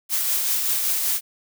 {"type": "noise with tremolo", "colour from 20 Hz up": "blue", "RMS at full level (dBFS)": -21, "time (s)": [0.09, 1.21], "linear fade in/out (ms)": 50, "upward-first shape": "triangle", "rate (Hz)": 5.2, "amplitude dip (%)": 35, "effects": []}